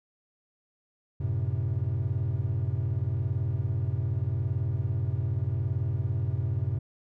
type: chord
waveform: triangle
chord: F# diminished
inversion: none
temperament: equal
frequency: 92.5 / 110 / 130.81 Hz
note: F#2 / A2 / C3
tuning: 0 / 0 / 0 cents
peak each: -28 dBFS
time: 1.2-6.79 s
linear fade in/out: 10 ms
effects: tanh soft clip ceiling -16 dBFS